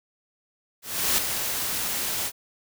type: noise with ADSR envelope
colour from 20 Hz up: white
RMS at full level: -21 dBFS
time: 0.82-2.32 s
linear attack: 360 ms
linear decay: 6 ms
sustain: -7 dB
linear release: 57 ms
effects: none